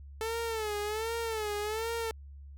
sawtooth tone with vibrato, 437.5 Hz, A4, 10 cents flat, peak -28 dBFS, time 0.21-2.11 s, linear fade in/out 0 ms, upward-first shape sine, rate 1.3 Hz, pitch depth 100 cents each way, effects added 70 Hz sine -45 dBFS peak until 2.57 s

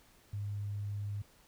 sine tone, 102.2 Hz, G#2, 27 cents flat, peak -35 dBFS, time 0.33-1.22 s, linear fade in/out 5 ms, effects pink hiss -64 dBFS RMS until 1.47 s

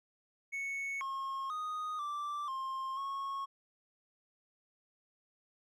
triangle tone with pitch steps, 2212 / 1079 / 1242 / 1172 / 1060 / 1096 Hz, C#7 / C#6 / D#6 / D6 / C6 / C#6, -4 / -47 / -3 / -4 / +22 / -20 cents, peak -34 dBFS, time 0.52-3.46 s, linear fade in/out 20 ms, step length 490 ms, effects none

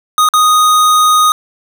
square tone with dropouts, 1243 Hz, D#6, 2 cents flat, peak -7 dBFS, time 0.18-1.32 s, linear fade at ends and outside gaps 1 ms, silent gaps 0.288-0.337 s, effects none

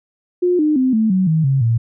sine tone with pitch steps, 357.4 / 304 / 258.6 / 220 / 187.15 / 159.2 / 135.43 / 115.21 Hz, F4 / D#4 / C4 / A3 / F#3 / D#3 / C#3 / A#2, +40 / -40 / -20 / 0 / +20 / +40 / -40 / -20 cents, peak -12 dBFS, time 0.42-1.78 s, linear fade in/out 10 ms, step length 170 ms, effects none

